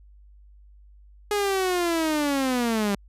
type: linear sweep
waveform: sawtooth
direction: down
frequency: 418 to 196 Hz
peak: -18 dBFS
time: 1.31-2.95 s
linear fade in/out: 2 ms
effects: added 50 Hz sine -48 dBFS peak until 3.08 s + resampled to 32000 Hz